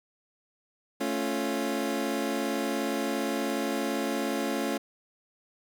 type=chord; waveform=25% pulse; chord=A augmented; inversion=none; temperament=equal; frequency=220 / 277.2 / 349.2 Hz; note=A3 / C#4 / E#4; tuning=0 / 0 / 0 cents; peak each=-29 / -27 / -30 dBFS; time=1-4.78 s; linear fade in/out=10 ms; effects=none